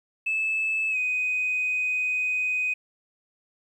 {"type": "tone with pitch glide", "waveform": "sine", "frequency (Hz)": [2615, 2501], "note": ["E7", "D#7"], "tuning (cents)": [-15, 8], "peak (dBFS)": -22, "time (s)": [0.26, 2.74], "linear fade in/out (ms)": 10, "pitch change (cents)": -77, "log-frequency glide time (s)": [0.9, 0.97], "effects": ["tanh soft clip ceiling -19 dBFS", "10-bit"]}